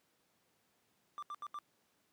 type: tone bursts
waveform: triangle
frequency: 1181 Hz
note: D6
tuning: 9 cents sharp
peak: -39 dBFS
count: 4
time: 1.18-1.588 s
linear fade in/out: 0 ms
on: 45 ms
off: 76 ms
effects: pink hiss -75 dBFS RMS until 2.12 s + high-pass 150 Hz 12 dB/octave